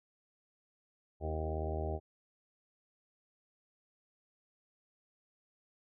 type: harmonic tone with a mistuned harmonic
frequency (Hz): 78.6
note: D#2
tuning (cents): +18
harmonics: 1 / 2 / 3 / 4 / 5 / 6 / 7 / 8 / 9 / 10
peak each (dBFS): -36 / -46 / -50 / -47 / -42 / -47 / -50 / -43 / -48 / -46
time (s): 1.2-2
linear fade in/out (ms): 50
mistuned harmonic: 4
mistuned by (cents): +28
effects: none